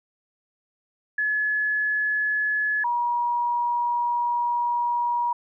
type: tone pair in turn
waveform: sine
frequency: 1706 / 957.5 Hz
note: G#6 / A#5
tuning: +46 / +46 cents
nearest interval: minor seventh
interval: 1000 cents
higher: first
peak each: -21 dBFS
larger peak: neither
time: 1.18-2.84 / 2.84-5.33 s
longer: second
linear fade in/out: 5 ms
effects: none